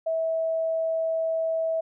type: tone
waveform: sine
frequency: 650 Hz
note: E5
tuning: 24 cents flat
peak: -23 dBFS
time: 0.06-1.81 s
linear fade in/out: 10 ms
effects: none